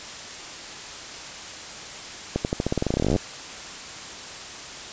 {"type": "accelerating click train", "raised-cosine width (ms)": 2, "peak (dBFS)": -9, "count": 23, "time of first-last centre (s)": [2.36, 3.162], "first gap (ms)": 89, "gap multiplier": 0.9, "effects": ["white hiss -37 dBFS RMS until 4.92 s", "resampled to 16000 Hz"]}